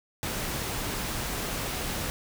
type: noise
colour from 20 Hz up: pink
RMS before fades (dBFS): -32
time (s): 0.23-2.1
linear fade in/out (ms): 0
effects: none